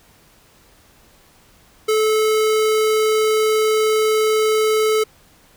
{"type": "tone", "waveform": "square", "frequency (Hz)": 433.9, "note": "A4", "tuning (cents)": -24, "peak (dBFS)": -15, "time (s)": [1.88, 5.04], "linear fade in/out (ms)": 10, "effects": ["pink hiss -52 dBFS RMS until 5.56 s"]}